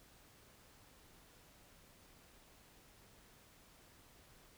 silence, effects pink hiss -64 dBFS RMS until 4.57 s

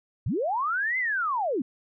sine linear two-way sweep, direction up then down, 75.7 to 2093 to 220.9 Hz, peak -24 dBFS, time 0.26-1.62 s, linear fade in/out 5 ms, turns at 0.98 s, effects none

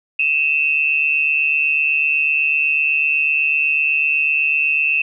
sine tone pair together, 2550 / 2698 Hz, D#7 / E7, +42 / +40 cents, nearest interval minor second, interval 98 cents, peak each -17 dBFS, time 0.19-5.02 s, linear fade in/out 5 ms, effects none

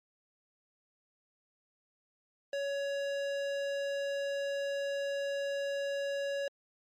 sine tone with hard clipping, 560 Hz, C#5, 18 cents sharp, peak -34 dBFS, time 2.53-6.48 s, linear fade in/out 2 ms, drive 16 dB, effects MP3 64 kbps

